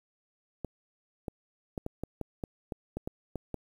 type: clicks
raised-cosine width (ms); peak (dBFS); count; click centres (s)
2; -21; 12; 0.647 / 1.282 / 1.778 / 1.864 / 2.036 / 2.213 / 2.438 / 2.722 / 2.97 / 3.075 / 3.357 / 3.543
effects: 9-bit